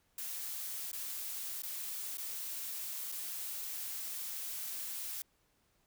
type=noise with dropouts; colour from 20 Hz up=blue; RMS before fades=-41 dBFS; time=0.18-5.22 s; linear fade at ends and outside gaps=2 ms; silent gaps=0.916-0.93 / 1.621-1.633 / 2.172-2.181 / 3.118-3.122 s; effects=pink hiss -74 dBFS RMS until 5.86 s